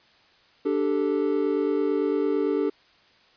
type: chord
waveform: triangle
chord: D suspended fourth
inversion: none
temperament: just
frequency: 293.7 / 391.6 / 440.5 Hz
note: D4 / G4 / A4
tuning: 0 / -2 / +2 cents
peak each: -24 dBFS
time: 0.65-2.7 s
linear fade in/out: 10 ms
effects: white hiss -58 dBFS RMS until 3.36 s + resampled to 11025 Hz